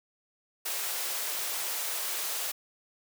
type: high-pass noise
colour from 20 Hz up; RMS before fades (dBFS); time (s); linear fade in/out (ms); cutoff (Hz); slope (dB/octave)
white; -33; 0.65-2.52; 10; 400; 24
effects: none